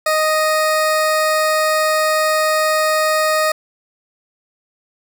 20% pulse tone, 622.3 Hz, D#5, in tune, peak -9 dBFS, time 0.06-3.52 s, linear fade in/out 5 ms, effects none

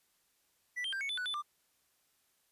triangle tone with pitch steps, 1970 / 3162 / 1578 / 2216 / 3494 / 1483 / 3499 / 1187 Hz, B6 / G7 / G6 / C#7 / A7 / F#6 / A7 / D6, -5 / +14 / +11 / -1 / -13 / +4 / -10 / +18 cents, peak -33 dBFS, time 0.76-1.424 s, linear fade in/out 20 ms, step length 83 ms, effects white hiss -74 dBFS RMS until 2.51 s + resampled to 32000 Hz

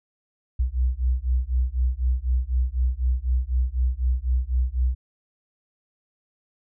sine beating tone pair, 60.7 / 64.7 Hz, B1 / C2, -29 / -19 cents, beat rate 4 Hz, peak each -23 / -23 dBFS, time 0.59-4.95 s, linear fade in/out 10 ms, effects none

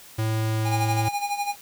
square tone with pitch glide, 110.3 to 109.6 Hz, A2 to A2, +5 to -6 cents, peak -23 dBFS, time 0.18-1.09 s, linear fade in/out 10 ms, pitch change -11 cents, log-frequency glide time 0.44-0.74 s
square tone with tremolo, 815 Hz, G#5, 33 cents flat, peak -23 dBFS, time 0.64-1.56 s, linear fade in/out 50 ms, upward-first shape sine, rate 12 Hz, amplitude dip 70%
effects white hiss -47 dBFS RMS until 1.61 s

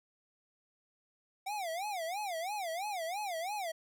square tone with vibrato, 740 Hz, F#5, in tune, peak -36 dBFS, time 1.46-3.72 s, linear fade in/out 10 ms, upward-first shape sine, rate 3 Hz, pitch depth 240 cents each way, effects none

